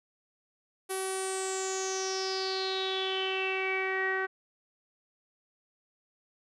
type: tone with low-pass filter sweep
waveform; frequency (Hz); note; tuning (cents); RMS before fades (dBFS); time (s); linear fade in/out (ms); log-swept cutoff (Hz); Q
sawtooth; 380.4; F#4; +48; -32; 0.89-4.27; 20; 11000 to 1700; 8.5
effects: none